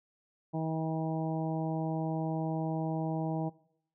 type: harmonic tone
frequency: 160 Hz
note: D#3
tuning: 49 cents sharp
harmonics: 1 / 2 / 3 / 4 / 5 / 6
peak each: -33 / -36 / -44 / -40 / -41 / -46 dBFS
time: 0.53-3.5 s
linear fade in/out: 20 ms
effects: noise-tail reverb RT60 0.7 s tail -20 dB re dry